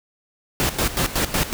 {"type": "noise with tremolo", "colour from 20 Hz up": "pink", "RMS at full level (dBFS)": -20, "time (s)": [0.6, 1.53], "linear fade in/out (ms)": 0, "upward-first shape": "square", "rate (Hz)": 5.4, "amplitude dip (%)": 75, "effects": []}